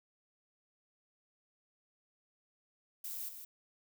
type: noise with echo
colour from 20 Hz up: violet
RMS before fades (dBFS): -42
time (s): 3.04-3.29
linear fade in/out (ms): 5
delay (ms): 160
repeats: 1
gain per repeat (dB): -7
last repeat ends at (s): 3.45
effects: none